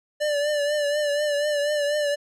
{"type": "tone with vibrato", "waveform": "square", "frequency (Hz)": 587.3, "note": "D5", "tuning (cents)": 0, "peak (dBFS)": -22, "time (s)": [0.2, 2.16], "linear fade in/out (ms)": 20, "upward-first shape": "triangle", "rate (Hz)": 4.1, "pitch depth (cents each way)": 52, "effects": ["low-pass 9000 Hz 12 dB/octave"]}